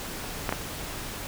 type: clicks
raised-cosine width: 0.5 ms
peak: -11 dBFS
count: 2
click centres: 0.492 / 0.525 s
effects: pink hiss -36 dBFS RMS until 1.27 s